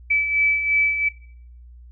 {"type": "beating tone pair", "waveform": "sine", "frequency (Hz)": [2302, 2304.9], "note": ["D7", "D7"], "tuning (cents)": [-35, -33], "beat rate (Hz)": 2.9, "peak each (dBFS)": [-26, -18], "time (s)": [0.1, 1.09], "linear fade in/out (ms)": 10, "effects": ["noise-tail reverb RT60 0.6 s tail -19 dB re dry", "added 60 Hz sine -41 dBFS peak until 1.91 s"]}